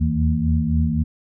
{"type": "tone cluster", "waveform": "sine", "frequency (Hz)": [77.6, 81.4, 160.2, 228.8], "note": ["D#2", "E2", "E3", "A#3"], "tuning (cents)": [-4, -21, -49, -32], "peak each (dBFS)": -22, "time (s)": [0, 1.04], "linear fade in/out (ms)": 20, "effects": []}